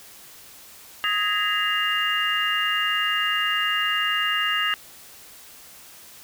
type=tone cluster; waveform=sine; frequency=1256 / 1660 / 1851 / 2030 / 2810 Hz; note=D#6 / G#6 / A#6 / B6 / F7; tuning=+16 / -1 / -13 / +47 / +10 cents; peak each=-27 / -27 / -30 / -31 / -24 dBFS; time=1.04-4.74 s; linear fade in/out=0 ms; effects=white hiss -46 dBFS RMS until 6.23 s